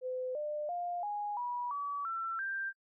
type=tone with pitch steps; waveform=sine; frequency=509 / 598.4 / 703.4 / 826.9 / 972 / 1142.7 / 1343.3 / 1579.1 Hz; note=C5 / D5 / F5 / G#5 / B5 / D6 / E6 / G6; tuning=-48 / +32 / +12 / -8 / -28 / -48 / +32 / +12 cents; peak=-34 dBFS; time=0.01-2.73 s; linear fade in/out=50 ms; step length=340 ms; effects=noise-tail reverb RT60 0.1 s tail -26 dB re dry